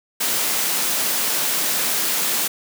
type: high-pass noise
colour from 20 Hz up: white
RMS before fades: -21 dBFS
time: 0.2-2.48 s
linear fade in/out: 10 ms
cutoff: 170 Hz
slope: 24 dB/octave
effects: none